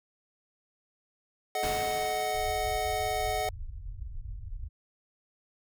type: chord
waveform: square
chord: D# diminished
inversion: second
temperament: equal with one note detuned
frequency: 429.2 / 622.3 / 740 Hz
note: A4 / D#5 / F#5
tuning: -43 / 0 / 0 cents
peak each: -37 / -35 / -31 dBFS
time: 1.55-3.49 s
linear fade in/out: 2 ms
type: noise with exponential decay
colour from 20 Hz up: pink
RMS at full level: -35 dBFS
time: 1.63-3.15 s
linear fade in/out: 2 ms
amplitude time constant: 330 ms
type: low-pass noise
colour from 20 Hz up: pink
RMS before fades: -39 dBFS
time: 2.34-4.69 s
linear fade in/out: 20 ms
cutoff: 100 Hz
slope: 48 dB/octave
effects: none